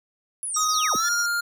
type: linear sweep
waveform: sine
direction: down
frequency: 10700 to 121.7 Hz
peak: -27 dBFS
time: 0.43-0.96 s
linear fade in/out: 0 ms
type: tone with tremolo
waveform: sine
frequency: 5670 Hz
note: F8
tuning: 25 cents sharp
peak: -23 dBFS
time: 0.54-1.26 s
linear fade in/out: 5 ms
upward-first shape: sine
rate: 14 Hz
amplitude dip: 55%
type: tone with pitch glide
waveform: square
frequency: 1252 to 1405.3 Hz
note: D#6 to F6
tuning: +10 to +10 cents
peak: -23 dBFS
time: 0.56-1.41 s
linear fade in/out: 10 ms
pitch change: +200 cents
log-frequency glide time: 0.94-1.07 s
type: tone with exponential growth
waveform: sawtooth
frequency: 1732 Hz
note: A6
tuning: 28 cents flat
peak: -24 dBFS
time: 0.88-1.09 s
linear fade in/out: 5 ms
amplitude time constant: 44 ms
effects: none

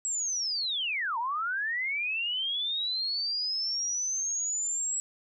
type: linear two-way sweep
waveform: sine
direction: down then up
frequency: 7770 to 890 to 7770 Hz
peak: -28 dBFS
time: 0.05-5 s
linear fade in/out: 0 ms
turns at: 1.18 s
effects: none

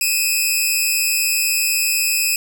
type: tone pair together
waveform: 10% pulse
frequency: 2484 / 2632 Hz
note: D#7 / E7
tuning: -3 / -3 cents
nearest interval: minor second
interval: 100 cents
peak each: -10 dBFS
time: 0.01-2.36 s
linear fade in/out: 2 ms
effects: none

